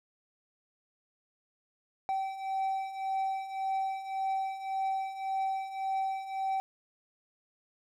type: beating tone pair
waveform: triangle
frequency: 770 / 771.8 Hz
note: G5 / G5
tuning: -31 / -27 cents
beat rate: 1.8 Hz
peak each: -35 / -30 dBFS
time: 2.09-6.6 s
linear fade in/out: 0 ms
effects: none